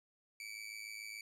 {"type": "tone with amplitude modulation", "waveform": "sawtooth", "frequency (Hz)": 2300, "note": "D7", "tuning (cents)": -37, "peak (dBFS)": -38, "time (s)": [0.4, 1.21], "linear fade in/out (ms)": 2, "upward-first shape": "sine", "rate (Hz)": 107, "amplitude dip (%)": 75, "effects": ["low-pass 11000 Hz 12 dB/octave"]}